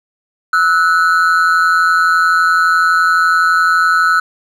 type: ring-modulated tone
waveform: triangle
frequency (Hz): 1391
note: F6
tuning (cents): -7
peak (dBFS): -4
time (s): 0.53-4.2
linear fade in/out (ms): 5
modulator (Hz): 85.9
effects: none